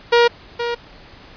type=tone with echo; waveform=sawtooth; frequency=474.1 Hz; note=A#4; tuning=29 cents sharp; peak=-6 dBFS; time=0.12-0.28 s; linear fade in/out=10 ms; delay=470 ms; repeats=1; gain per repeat=-10 dB; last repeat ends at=0.75 s; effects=pink hiss -43 dBFS RMS until 1.36 s + resampled to 11025 Hz